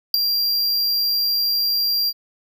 square tone with ADSR envelope, 4753 Hz, D8, 20 cents sharp, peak -9 dBFS, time 0.14-2.13 s, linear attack 3 ms, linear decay 6 ms, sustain -9 dB, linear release 47 ms, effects none

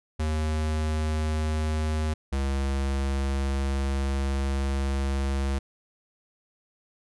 square tone pair in turn, 77.6 / 68.24 Hz, D#2 / C#2, -4 / -27 cents, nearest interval major second, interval 223 cents, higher first, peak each -25 dBFS, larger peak neither, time 0.19-2.14 / 2.32-5.59 s, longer second, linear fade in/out 10 ms, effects resampled to 24000 Hz

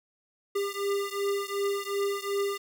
square beating tone pair, 399.2 / 401.9 Hz, G4 / G4, +32 / +43 cents, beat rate 2.7 Hz, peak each -31 / -32 dBFS, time 0.55-2.58 s, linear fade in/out 10 ms, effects none

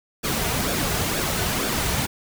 pink noise with flanger, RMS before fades -24 dBFS, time 0.23-2.07 s, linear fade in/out 20 ms, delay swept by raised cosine 0.97 to 3.77 ms, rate 2.1 Hz, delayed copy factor -0.55, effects none

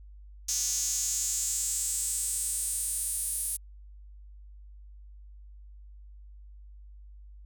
square tone with high-pass filter sweep, 130.81 Hz, C3, in tune, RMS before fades -31 dBFS, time 0.48-3.57 s, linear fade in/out 10 ms, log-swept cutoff 6300 to 10000 Hz, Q 5, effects added 50 Hz sine -46 dBFS peak until 7.45 s

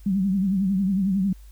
sine tone with vibrato, 192.9 Hz, G3, 28 cents flat, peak -19 dBFS, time 0.06-1.33 s, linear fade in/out 5 ms, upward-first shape triangle, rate 11 Hz, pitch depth 110 cents each way, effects added 50 Hz sine -42 dBFS peak until 1.51 s + white hiss -59 dBFS RMS until 1.51 s

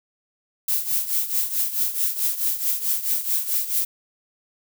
violet noise with tremolo, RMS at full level -20 dBFS, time 0.68-3.85 s, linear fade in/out 5 ms, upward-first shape triangle, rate 4.6 Hz, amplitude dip 80%, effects none

